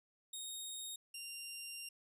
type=tone pair in turn; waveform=15% pulse; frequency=3729 / 2779 Hz; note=A#7 / F7; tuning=0 / -9 cents; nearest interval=perfect fourth; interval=509 cents; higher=first; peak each=-36 / -38 dBFS; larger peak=first; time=0.33-0.96 / 1.14-1.89 s; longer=second; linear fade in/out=5 ms; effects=resampled to 32000 Hz